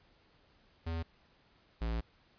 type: tone pair in turn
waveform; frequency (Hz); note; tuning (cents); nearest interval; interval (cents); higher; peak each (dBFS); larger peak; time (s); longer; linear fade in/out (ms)
square; 82.41 / 56.44; E2 / A1; 0 / +45; perfect fifth; 655; first; -35 / -33; second; 0.86-1.03 / 1.81-2.01; second; 10
effects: pink hiss -67 dBFS RMS until 2.38 s + resampled to 11025 Hz